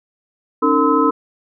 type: tone cluster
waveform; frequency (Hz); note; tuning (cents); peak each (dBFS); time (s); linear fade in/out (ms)
sine; 274.2 / 308.5 / 455.3 / 1025 / 1292; C#4 / D#4 / A#4 / C6 / E6; -19 / -15 / -41 / -36 / -35; -18; 0.62-1.11; 10
effects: none